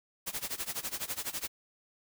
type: noise with tremolo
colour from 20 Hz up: white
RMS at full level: -34 dBFS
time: 0.26-1.48 s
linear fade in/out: 20 ms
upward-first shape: sine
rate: 12 Hz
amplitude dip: 90%
effects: none